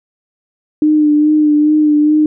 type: tone with vibrato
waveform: sine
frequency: 301.6 Hz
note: D4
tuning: 46 cents sharp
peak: -7 dBFS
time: 0.82-2.26 s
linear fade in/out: 2 ms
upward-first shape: sine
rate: 2.4 Hz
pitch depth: 26 cents each way
effects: none